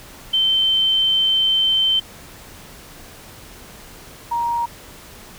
sine tone pair in turn, 3097 / 941.2 Hz, G7 / A#5, -22 / +16 cents, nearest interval octave + major sixth, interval 2062 cents, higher first, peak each -14 / -18 dBFS, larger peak first, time 0.33-2 / 4.31-4.66 s, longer first, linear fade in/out 10 ms, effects pink hiss -41 dBFS RMS until 5.38 s

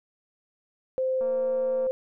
sine tone, 520 Hz, C5, 11 cents flat, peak -23 dBFS, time 0.98-1.91 s, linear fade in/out 0 ms
click train, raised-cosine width 1 ms, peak -31 dBFS, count 153, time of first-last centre 1.21-1.868 s, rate 231 Hz
effects none

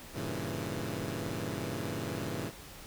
15% pulse chord, G diminished seventh, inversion none, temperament equal, 98 / 116.54 / 138.59 / 164.81 Hz, G2 / Bb2 / Db3 / Fb3, 0 / 0 / 0 / 0 cents, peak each -34 dBFS, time 0.13-2.52 s, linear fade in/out 50 ms, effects pink hiss -49 dBFS RMS until 2.86 s

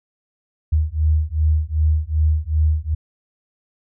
sine beating tone pair, 76.3 / 78.9 Hz, D#2 / D#2, -33 / +25 cents, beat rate 2.6 Hz, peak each -18 dBFS, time 0.72-2.95 s, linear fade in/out 10 ms, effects none

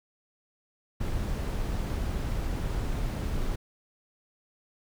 brown noise, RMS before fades -30 dBFS, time 1-3.56 s, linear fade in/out 10 ms, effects none

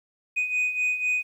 sine beating tone pair, 2489 / 2493 Hz, D#7 / D#7, 0 / +3 cents, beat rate 4 Hz, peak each -27 / -22 dBFS, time 0.36-1.23 s, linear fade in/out 20 ms, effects tanh soft clip ceiling -20 dBFS + 10-bit

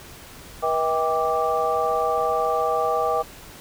sine tone cluster, 483 / 640 / 792 / 1171 Hz, B4 / D#5 / G5 / D6, -39 / +49 / +18 / -5 cents, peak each -25 dBFS, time 0.62-3.23 s, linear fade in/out 20 ms, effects pink hiss -43 dBFS RMS until 3.6 s

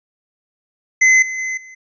square tone with level steps, 2045 Hz, C7, 40 cents flat, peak -9 / -23 / -21 / -37 dBFS, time 1.01-1.75 s, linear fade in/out 10 ms, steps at 1.22 / 1.38 / 1.57 s, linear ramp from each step 5 ms, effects resampled to 16000 Hz

